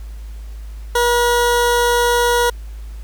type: tone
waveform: 20% pulse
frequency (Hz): 480.5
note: B4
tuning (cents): -48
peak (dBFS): -8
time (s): 0.95-2.5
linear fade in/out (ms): 5
effects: added 53 Hz sine -28 dBFS peak until 3.03 s + pink hiss -49 dBFS RMS until 3.03 s